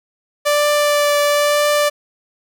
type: tone with vibrato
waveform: sawtooth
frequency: 586 Hz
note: D5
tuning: 4 cents flat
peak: -9 dBFS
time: 0.45-1.9 s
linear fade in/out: 20 ms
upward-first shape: triangle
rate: 1 Hz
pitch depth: 13 cents each way
effects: none